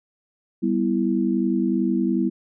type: chord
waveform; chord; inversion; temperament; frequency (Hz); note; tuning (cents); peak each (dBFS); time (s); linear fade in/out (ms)
sine; E minor; first; equal; 196 / 246.9 / 329.6; G3 / B3 / E4; 0 / 0 / 0; -23; 0.62-2.3; 20
effects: none